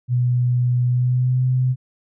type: tone with pitch glide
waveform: sine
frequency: 123.47 to 127.82 Hz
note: B2 to C3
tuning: 0 to -40 cents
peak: -15 dBFS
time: 0.08-1.76 s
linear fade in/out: 50 ms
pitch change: +60 cents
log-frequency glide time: 0.87-1.43 s
effects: none